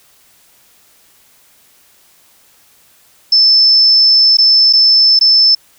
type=tone with dropouts; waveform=sine; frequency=5274 Hz; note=E8; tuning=in tune; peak=-5 dBFS; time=3.32-5.55 s; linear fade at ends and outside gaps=5 ms; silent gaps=4.371-4.384 / 4.728-4.733 / 5.191-5.21 s; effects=white hiss -49 dBFS RMS until 5.78 s